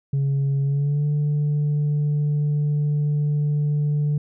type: tone with pitch glide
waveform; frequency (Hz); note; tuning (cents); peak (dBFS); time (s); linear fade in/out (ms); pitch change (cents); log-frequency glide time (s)
sine; 138.59 to 147.68; C#3 to D3; 0 to +10; -16; 0.13-4.18; 5; +110; 0.63-1.05
effects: tanh soft clip ceiling -17 dBFS